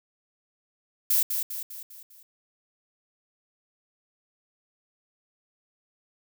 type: noise with echo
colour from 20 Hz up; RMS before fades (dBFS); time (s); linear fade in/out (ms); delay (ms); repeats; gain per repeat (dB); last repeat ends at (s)
violet; -22; 1.1-1.23; 5; 200; 5; -6; 2.23
effects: none